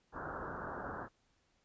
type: low-pass noise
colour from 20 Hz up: white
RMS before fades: -43 dBFS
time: 0.12-1.09 s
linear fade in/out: 50 ms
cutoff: 1600 Hz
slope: 96 dB/octave
effects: pink hiss -75 dBFS RMS until 1.64 s + resampled to 16000 Hz